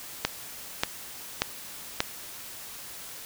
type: click train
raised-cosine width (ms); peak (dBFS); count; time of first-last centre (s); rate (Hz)
0.2; -5; 4; 0.25-2.004; 1.71
effects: white hiss -42 dBFS RMS until 3.25 s